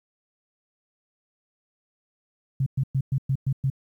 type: tone bursts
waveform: sine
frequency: 134.4 Hz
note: C3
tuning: 47 cents sharp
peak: -20 dBFS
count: 7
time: 2.6-3.701 s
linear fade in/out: 5 ms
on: 63 ms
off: 110 ms
effects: 10-bit